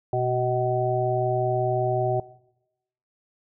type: harmonic tone with a mistuned harmonic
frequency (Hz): 125.5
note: B2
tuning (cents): +28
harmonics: 1 / 3 / 5 / 6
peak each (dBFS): -27 / -27 / -27 / -27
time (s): 0.13-2.2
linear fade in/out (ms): 2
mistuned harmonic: 1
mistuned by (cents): -37
effects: noise-tail reverb RT60 0.9 s tail -21 dB re dry